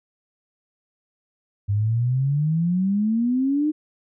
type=exponential sweep; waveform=sine; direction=up; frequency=99.1 to 311.1 Hz; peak=-18 dBFS; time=1.68-3.72 s; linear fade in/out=20 ms; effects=none